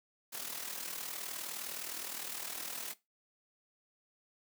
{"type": "noise with amplitude modulation", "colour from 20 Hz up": "white", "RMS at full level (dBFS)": -39, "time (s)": [0.32, 2.94], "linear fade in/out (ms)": 20, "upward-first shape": "sine", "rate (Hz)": 39.5, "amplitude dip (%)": 60, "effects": ["noise-tail reverb RT60 0.2 s tail -17 dB re dry", "high-pass 200 Hz 12 dB/octave"]}